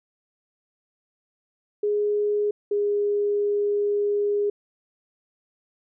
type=tone pair in turn; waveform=sine; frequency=415.3 / 410.5 Hz; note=G#4 / G#4; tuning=0 / -20 cents; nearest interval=unison; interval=20 cents; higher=first; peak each=-20 dBFS; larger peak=neither; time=1.83-2.51 / 2.71-4.5 s; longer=second; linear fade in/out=5 ms; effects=none